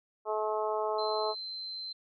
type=harmonic tone; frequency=214.9 Hz; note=A3; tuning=41 cents flat; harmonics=2 / 3 / 4 / 5 / 6; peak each=-33 / -34 / -35 / -37 / -42 dBFS; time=0.25-1.35 s; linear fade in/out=50 ms
type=tone; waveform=sine; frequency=4096 Hz; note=C8; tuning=38 cents flat; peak=-37 dBFS; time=0.98-1.93 s; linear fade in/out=10 ms
effects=none